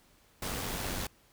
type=noise with amplitude modulation; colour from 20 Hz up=pink; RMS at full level=-34 dBFS; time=0.42-1.07 s; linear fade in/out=5 ms; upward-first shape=sine; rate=94.7 Hz; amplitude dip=40%; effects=pink hiss -64 dBFS RMS until 1.32 s